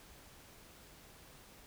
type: silence
effects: pink hiss -58 dBFS RMS until 1.66 s